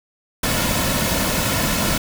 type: noise with comb filter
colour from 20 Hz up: pink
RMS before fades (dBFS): -20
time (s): 0.43-1.98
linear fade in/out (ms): 5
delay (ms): 2.5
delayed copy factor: -0.5
effects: none